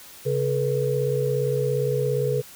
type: tone cluster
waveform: sine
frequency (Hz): 135.8 / 429 / 486.3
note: C#3 / A4 / B4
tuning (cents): -35 / -44 / -27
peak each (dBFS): -25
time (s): 0.25-2.42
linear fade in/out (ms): 20
effects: white hiss -45 dBFS RMS until 2.55 s